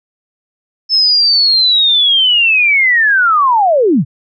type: linear sweep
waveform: sine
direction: down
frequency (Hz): 5274 to 106.1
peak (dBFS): -7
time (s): 0.89-4.05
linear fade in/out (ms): 50
effects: none